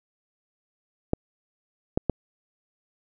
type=clicks; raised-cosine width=2 ms; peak=-8 dBFS; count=3; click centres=1.134 / 1.975 / 2.097 s; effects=none